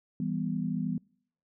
sine chord, E minor, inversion none, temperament just, 164.81 / 197.78 / 247.2 Hz, E3 / G3 / B3, 0 / +16 / +2 cents, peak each -33 dBFS, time 0.2-0.98 s, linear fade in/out 2 ms, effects noise-tail reverb RT60 0.6 s tail -26 dB re dry

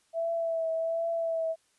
sine tone with vibrato, 659.3 Hz, E5, in tune, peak -27 dBFS, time 0.13-1.56 s, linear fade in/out 50 ms, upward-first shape triangle, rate 1.3 Hz, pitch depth 30 cents each way, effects white hiss -69 dBFS RMS until 1.78 s + resampled to 24000 Hz

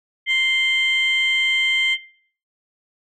sine tone pair together, 2093 / 3136 Hz, C7 / G7, 0 / 0 cents, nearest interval perfect fifth, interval 700 cents, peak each -16 / -20 dBFS, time 0.26-1.98 s, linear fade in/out 50 ms, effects noise-tail reverb RT60 0.5 s tail -17 dB re dry + tanh soft clip ceiling -11 dBFS

